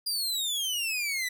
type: exponential sweep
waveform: sawtooth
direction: down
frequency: 4871 to 1961 Hz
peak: -25 dBFS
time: 0.06-1.29 s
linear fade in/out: 10 ms
effects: none